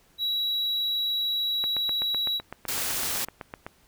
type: tone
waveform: triangle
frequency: 3891 Hz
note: B7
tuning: 27 cents flat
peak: -23 dBFS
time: 0.18-2.41 s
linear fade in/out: 50 ms
type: click train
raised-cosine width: 0.5 ms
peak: -20 dBFS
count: 17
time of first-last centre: 1.64-3.665 s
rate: 7.9 Hz
type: noise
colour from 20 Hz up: white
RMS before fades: -29 dBFS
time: 2.68-3.25 s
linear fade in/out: 5 ms
effects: pink hiss -61 dBFS RMS until 3.87 s